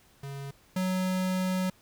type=tone pair in turn; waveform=square; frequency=138.9 / 185.47 Hz; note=C#3 / F#3; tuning=+4 / +4 cents; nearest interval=perfect fourth; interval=500 cents; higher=second; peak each=-37 / -27 dBFS; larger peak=second; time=0.23-0.51 / 0.76-1.7 s; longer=second; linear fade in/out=5 ms; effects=pink hiss -61 dBFS RMS until 1.81 s